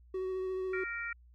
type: tone with vibrato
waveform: triangle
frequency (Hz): 374.7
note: F#4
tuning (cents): +22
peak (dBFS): -31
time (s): 0.14-0.84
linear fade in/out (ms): 5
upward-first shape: triangle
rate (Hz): 14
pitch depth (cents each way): 18
type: harmonic tone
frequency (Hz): 466.2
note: A#4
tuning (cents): 0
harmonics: 3 / 4 / 5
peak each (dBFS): -39 / -40 / -41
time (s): 0.73-1.13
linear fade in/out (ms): 5
effects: added 60 Hz sine -56 dBFS peak until 1.34 s